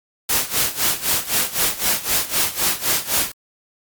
white noise with tremolo, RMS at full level -17 dBFS, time 0.29-3.32 s, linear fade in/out 5 ms, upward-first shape sine, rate 3.9 Hz, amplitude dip 85%, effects Opus 48 kbps

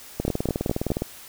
two click trains, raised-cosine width 2 ms, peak -9 / -11 dBFS, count 4 / 17, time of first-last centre 0.28-0.904 / 0.2-1.021 s, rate 4.81 / 19.5 Hz, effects white hiss -44 dBFS RMS until 1.28 s

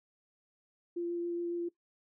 sine tone with vibrato, 344.8 Hz, F4, 22 cents flat, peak -32 dBFS, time 0.96-1.69 s, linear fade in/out 10 ms, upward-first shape sine, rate 7.2 Hz, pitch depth 9 cents each way, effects noise-tail reverb RT60 0.1 s tail -19 dB re dry

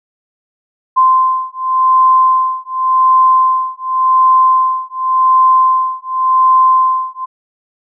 sine beating tone pair, 1038 / 1038.89 Hz, C6 / C6, -14 / -13 cents, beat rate 0.89 Hz, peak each -11 dBFS, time 0.96-7.26 s, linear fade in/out 20 ms, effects none

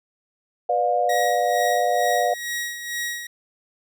sine chord, B diminished, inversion none, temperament just, 493.9 / 592.7 / 711.2 Hz, B4 / D5 / F5, 0 / +16 / +31 cents, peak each -25 / -24 / -20 dBFS, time 0.69-2.34 s, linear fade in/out 5 ms
sawtooth tone with tremolo, 1900 Hz, A#6, 33 cents sharp, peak -21 dBFS, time 1.09-3.27 s, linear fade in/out 5 ms, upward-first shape sine, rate 2.2 Hz, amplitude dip 60%
effects none

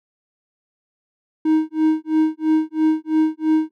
triangle tone with tremolo, 313.9 Hz, D#4, 15 cents sharp, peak -10 dBFS, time 1.45-3.71 s, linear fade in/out 5 ms, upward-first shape sine, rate 3 Hz, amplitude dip 100%, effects none

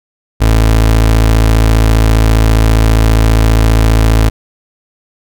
30% pulse tone, 54.9 Hz, A1, 3 cents flat, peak -3 dBFS, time 0.4-4.3 s, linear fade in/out 20 ms, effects none

